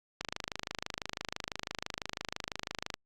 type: click train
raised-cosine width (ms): 0.2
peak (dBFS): -17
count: 72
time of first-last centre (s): 0.21-2.941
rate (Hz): 26
effects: Opus 48 kbps